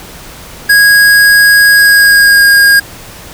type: tone with pitch glide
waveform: square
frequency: 1650 to 1626.3 Hz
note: G#6 to G#6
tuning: -12 to -37 cents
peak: -3 dBFS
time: 0.69-2.8 s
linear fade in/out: 10 ms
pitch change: -25 cents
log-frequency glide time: 1.74-2.44 s
effects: pink hiss -30 dBFS RMS until 3.33 s